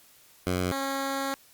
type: tone pair in turn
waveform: 10% pulse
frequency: 90.8 / 272.7 Hz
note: F#2 / C#4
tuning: -32 / -28 cents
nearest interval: octave + perfect fifth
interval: 1904 cents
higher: second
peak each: -17 / -20 dBFS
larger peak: first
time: 0.47-0.72 / 0.72-1.34 s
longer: second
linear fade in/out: 0 ms
effects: white hiss -57 dBFS RMS until 1.53 s + Opus 48 kbps